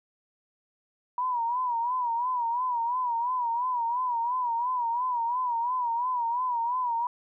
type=tone with vibrato; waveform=sine; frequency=968 Hz; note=B5; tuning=35 cents flat; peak=-25 dBFS; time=1.18-7.07 s; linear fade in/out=2 ms; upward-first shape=sine; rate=2.9 Hz; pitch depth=91 cents each way; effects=none